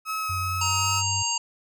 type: tone with vibrato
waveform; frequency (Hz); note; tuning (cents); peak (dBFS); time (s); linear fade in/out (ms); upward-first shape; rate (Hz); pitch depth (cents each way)
35% pulse; 1280; D#6; +49; -25; 0.05-1.03; 50; sine; 2.4; 10
type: tone with pitch glide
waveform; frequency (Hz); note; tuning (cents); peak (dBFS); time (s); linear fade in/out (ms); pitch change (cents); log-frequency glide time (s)
sine; 91 to 98.1; F#2 to G2; -28 to +2; -29; 0.29-1.23; 10; +130; 0.57-0.91
type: harmonic tone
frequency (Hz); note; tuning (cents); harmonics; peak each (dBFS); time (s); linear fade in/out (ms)
932.3; A#5; 0; 1 / 3 / 5 / 7 / 8; -30 / -30 / -30 / -30 / -30; 0.61-1.38; 5
effects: none